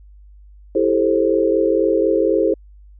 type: chord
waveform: sine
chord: A minor seventh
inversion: second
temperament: just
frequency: 330 / 396 / 440 / 528 Hz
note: E4 / G4 / A4 / C5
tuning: +2 / +18 / 0 / +16 cents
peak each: -19 dBFS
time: 0.75-2.54 s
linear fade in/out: 5 ms
effects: added 50 Hz sine -41 dBFS peak until 2.99 s